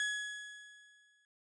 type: tone with exponential decay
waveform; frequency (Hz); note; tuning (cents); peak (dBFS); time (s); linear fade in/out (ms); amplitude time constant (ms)
35% pulse; 1683; G#6; +23; -29; 0-1.25; 1; 270
effects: resampled to 24000 Hz